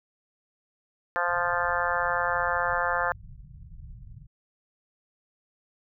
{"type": "harmonic tone", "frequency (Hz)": 174.7, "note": "F3", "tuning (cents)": 1, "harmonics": [3, 4, 5, 6, 7, 8, 9, 10], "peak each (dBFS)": [-32, -32, -32, -32, -32, -32, -32, -32], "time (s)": [1.16, 3.12], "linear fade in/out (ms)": 0}
{"type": "low-pass noise", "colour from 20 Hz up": "pink", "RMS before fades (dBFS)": -45, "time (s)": [1.28, 4.27], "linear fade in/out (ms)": 10, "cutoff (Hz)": 160, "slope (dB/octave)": 48}
{"effects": []}